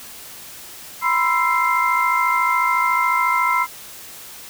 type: tone cluster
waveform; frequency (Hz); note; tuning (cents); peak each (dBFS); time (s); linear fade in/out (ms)
sine; 978 / 1032 / 1333 / 2096; B5 / C6 / E6 / C7; -17 / -24 / +19 / +2; -21; 1.01-3.67; 50
effects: white hiss -38 dBFS RMS until 4.49 s